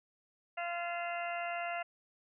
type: harmonic tone with a mistuned harmonic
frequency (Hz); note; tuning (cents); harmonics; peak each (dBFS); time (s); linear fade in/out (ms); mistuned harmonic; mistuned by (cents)
345.1; F4; -21; 2 / 3 / 4 / 5 / 6 / 7 / 8; -37 / -50 / -43 / -48 / -44 / -51 / -45; 0.57-1.83; 10; 7; +81
effects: none